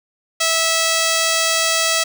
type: tone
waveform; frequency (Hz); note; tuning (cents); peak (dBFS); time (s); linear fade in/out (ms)
5% pulse; 653; E5; -17; -4; 0.4-2.04; 10
effects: none